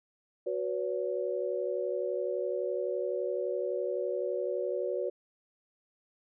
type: chord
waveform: sine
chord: F# suspended fourth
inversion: none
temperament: equal with one note detuned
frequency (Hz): 370 / 493.9 / 565.7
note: F#4 / B4 / C#5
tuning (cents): 0 / 0 / +35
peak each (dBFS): -34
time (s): 0.46-5.1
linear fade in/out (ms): 10
effects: none